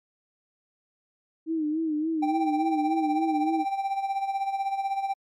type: tone with vibrato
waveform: sine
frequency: 312.9 Hz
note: D#4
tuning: 10 cents sharp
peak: -24 dBFS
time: 1.46-3.65 s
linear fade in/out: 50 ms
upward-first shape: sine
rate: 3.5 Hz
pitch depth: 75 cents each way
type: tone with tremolo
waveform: triangle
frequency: 784 Hz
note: G5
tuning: in tune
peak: -21 dBFS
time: 2.22-5.14 s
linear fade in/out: 10 ms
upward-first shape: sine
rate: 16 Hz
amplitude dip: 65%
effects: MP3 96 kbps